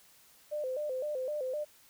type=tone with vibrato; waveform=sine; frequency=555 Hz; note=C#5; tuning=2 cents sharp; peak=-32 dBFS; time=0.51-1.65 s; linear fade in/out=20 ms; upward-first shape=square; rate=3.9 Hz; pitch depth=130 cents each way; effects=white hiss -61 dBFS RMS until 1.89 s